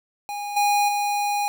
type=tone with level steps; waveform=square; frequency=820 Hz; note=G#5; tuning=22 cents flat; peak=-29 / -18 / -22 dBFS; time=0.29-1.48 s; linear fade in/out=0 ms; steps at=0.56 / 0.88 s; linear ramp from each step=10 ms; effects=8-bit